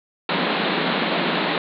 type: band-pass noise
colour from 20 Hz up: pink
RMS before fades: -22 dBFS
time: 0.29-1.58 s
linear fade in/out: 2 ms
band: 160 to 4200 Hz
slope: 96 dB/octave
effects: none